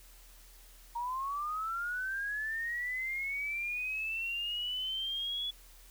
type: linear sweep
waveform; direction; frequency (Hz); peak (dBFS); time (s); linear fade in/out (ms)
sine; up; 930 to 3409; -33; 0.95-5.51; 10
effects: added 40 Hz sine -55 dBFS peak until 5.9 s + white hiss -59 dBFS RMS until 5.9 s